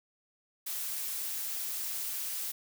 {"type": "noise", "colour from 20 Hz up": "blue", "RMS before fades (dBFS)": -36, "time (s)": [0.66, 2.52], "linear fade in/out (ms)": 10, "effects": []}